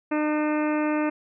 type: harmonic tone with a mistuned harmonic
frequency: 302.9 Hz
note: D#4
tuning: 46 cents flat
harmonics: 1 / 2 / 3 / 4 / 5 / 6 / 7 / 8 / 9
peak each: -23 / -29 / -33 / -35 / -37 / -39 / -40 / -41 / -42 dBFS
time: 0.11-1.1 s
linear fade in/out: 10 ms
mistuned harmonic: 9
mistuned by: -59 cents
effects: none